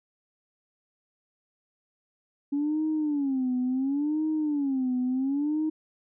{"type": "tone with vibrato", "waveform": "sine", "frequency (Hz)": 280, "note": "C#4", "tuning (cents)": 18, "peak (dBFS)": -23, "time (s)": [2.52, 5.7], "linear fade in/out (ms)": 10, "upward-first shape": "sine", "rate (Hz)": 0.71, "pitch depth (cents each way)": 190, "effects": ["tanh soft clip ceiling -20 dBFS"]}